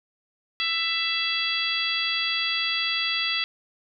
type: harmonic tone with a mistuned harmonic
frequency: 664 Hz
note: E5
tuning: 12 cents sharp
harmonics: 2 / 3 / 4 / 5 / 6 / 7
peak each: -35 / -31 / -29 / -27 / -35 / -31 dBFS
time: 0.6-3.44 s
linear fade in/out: 0 ms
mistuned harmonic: 5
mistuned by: +17 cents
effects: none